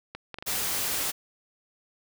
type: clicks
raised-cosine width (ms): 0.3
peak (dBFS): -21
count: 4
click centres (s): 0.15 / 0.343 / 0.386 / 0.425
type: noise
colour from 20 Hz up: white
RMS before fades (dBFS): -29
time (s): 0.46-1.12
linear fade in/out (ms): 20
effects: none